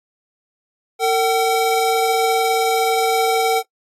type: tone pair together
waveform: square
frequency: 453.4 / 762 Hz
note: A#4 / G5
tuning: -48 / -49 cents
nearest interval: major sixth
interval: 899 cents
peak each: -18 dBFS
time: 0.99-3.63 s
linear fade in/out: 50 ms
effects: noise-tail reverb RT60 0.1 s tail -22 dB re dry + AAC 48 kbps